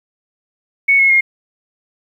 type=tone with pitch steps; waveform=sine; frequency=2217 / 2176 / 2137 Hz; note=C#7 / C#7 / C7; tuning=0 / -33 / +36 cents; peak=-8 dBFS; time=0.88-1.21 s; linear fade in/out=10 ms; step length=110 ms; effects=8-bit